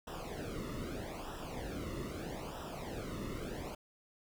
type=noise with flanger; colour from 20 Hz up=brown; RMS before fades=-42 dBFS; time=0.07-3.75 s; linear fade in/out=5 ms; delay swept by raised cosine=0.45 to 1.28 ms; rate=0.79 Hz; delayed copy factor=-0.85; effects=none